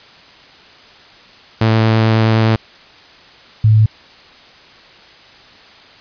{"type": "tone pair in turn", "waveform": ["sawtooth", "sine"], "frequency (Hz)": [111.3, 108.63], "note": ["A2", "A2"], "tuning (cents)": [20, -22], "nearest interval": "unison", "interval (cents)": 42, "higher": "first", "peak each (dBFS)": -6, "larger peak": "neither", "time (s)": [[1.61, 2.56], [3.64, 3.86]], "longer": "first", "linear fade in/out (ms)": 5, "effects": ["white hiss -42 dBFS RMS until 6 s", "resampled to 11025 Hz"]}